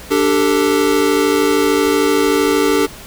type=chord; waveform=square; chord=D suspended fourth; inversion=none; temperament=equal with one note detuned; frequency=293.7 / 392 / 445.1 Hz; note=D4 / G4 / A4; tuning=0 / 0 / +20 cents; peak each=-17 dBFS; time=0.1-2.87 s; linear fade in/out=20 ms; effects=pink hiss -35 dBFS RMS until 3.06 s